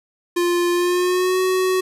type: tone with pitch glide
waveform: square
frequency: 349.5 to 372.4 Hz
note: F4 to F#4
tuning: +1 to +11 cents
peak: -17 dBFS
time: 0.36-1.81 s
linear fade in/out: 10 ms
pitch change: +110 cents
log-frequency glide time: 0.72-1.4 s
effects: resampled to 32000 Hz + 9-bit